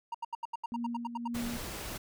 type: tone bursts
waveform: triangle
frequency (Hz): 932.3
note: A#5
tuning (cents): 0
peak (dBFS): -31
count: 12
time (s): 0.12-1.278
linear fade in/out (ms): 5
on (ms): 25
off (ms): 78
type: tone with tremolo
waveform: sine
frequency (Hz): 236.8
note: A#3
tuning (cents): +27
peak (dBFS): -32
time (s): 0.72-1.57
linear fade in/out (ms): 0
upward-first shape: triangle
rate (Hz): 1.9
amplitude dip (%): 60
type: noise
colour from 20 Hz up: pink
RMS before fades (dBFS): -40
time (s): 1.34-1.98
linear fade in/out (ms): 10
effects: none